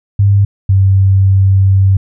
sine tone pair in turn, 100 / 96.59 Hz, G2 / G2, +35 / -25 cents, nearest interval minor second, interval 60 cents, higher first, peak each -5 dBFS, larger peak neither, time 0.19-0.45 / 0.69-1.97 s, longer second, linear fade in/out 5 ms, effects none

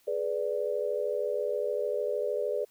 sine chord, G# diminished, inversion none, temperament equal with one note detuned, 420.9 / 493.9 / 587.3 Hz, G#4 / B4 / D5, +23 / 0 / 0 cents, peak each -32 dBFS, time 0.07-2.65 s, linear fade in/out 10 ms, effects white hiss -65 dBFS RMS until 2.7 s

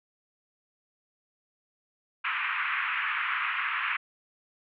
pink band-pass noise, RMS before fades -30 dBFS, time 2.24-3.97 s, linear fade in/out 10 ms, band 1100 to 2700 Hz, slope 48 dB/octave, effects none

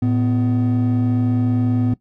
triangle tone pair together, 111.63 / 250.6 Hz, A2 / B3, +25 / +25 cents, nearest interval octave + major second, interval 1400 cents, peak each -15 dBFS, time 0.02-1.94 s, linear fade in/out 5 ms, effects noise-tail reverb RT60 0.1 s tail -19 dB re dry + tanh soft clip ceiling -9 dBFS

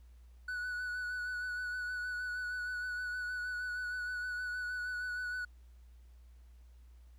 triangle tone with vibrato, 1480 Hz, F#6, in tune, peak -34 dBFS, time 0.48-5.45 s, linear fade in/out 5 ms, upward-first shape sine, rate 6.4 Hz, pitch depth 23 cents each way, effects added 60 Hz sine -54 dBFS peak until 7.18 s + pink hiss -74 dBFS RMS until 7.18 s

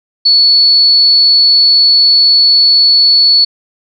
sine tone, 4422 Hz, C#8, 5 cents flat, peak -4 dBFS, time 0.25-3.45 s, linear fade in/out 10 ms, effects none

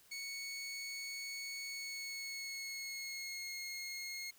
20% pulse tone with pitch glide, 2217 to 2155 Hz, C#7 to C#7, 0 to -49 cents, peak -37 dBFS, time 0.11-4.31 s, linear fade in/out 10 ms, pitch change -49 cents, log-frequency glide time 1.65-3.58 s, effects white hiss -65 dBFS RMS until 4.38 s

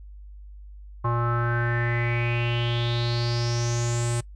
square tone with low-pass filter sweep, 118.8 Hz, A#2, 33 cents sharp, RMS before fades -25 dBFS, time 1.04-4.21 s, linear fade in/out 10 ms, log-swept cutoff 1100 to 8600 Hz, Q 7.1, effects noise-tail reverb RT60 0.1 s tail -21 dB re dry + added 50 Hz sine -40 dBFS peak until 4.35 s

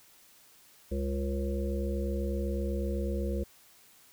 harmonic tone with a mistuned harmonic, 68 Hz, C#2, 33 cents flat, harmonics 1 / 3 / 5 / 7 / 8, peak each -31 / -36 / -38 / -39 / -40 dBFS, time 0.91-3.44 s, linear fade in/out 10 ms, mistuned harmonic 5, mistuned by +52 cents, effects white hiss -59 dBFS RMS until 4.12 s

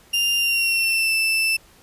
35% pulse tone with pitch glide, 2796 to 2651 Hz, F7 to E7, +1 to +9 cents, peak -16 dBFS, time 0.13-1.57 s, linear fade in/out 10 ms, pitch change -92 cents, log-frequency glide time 0.36-1.14 s, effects pink hiss -52 dBFS RMS until 1.82 s + resampled to 32000 Hz

